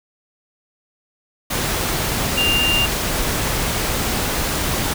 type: tone in noise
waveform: sine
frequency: 2794 Hz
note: F7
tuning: in tune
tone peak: -16 dBFS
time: 2.37-2.86 s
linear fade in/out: 10 ms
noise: pink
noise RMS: -21 dBFS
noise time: 1.5-4.94 s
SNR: +2 dB
effects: none